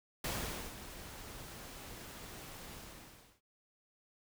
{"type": "noise with ADSR envelope", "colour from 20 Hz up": "pink", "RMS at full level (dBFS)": -37, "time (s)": [0.24, 3.41], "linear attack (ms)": 5, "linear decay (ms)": 500, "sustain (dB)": -12, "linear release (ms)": 680, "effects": []}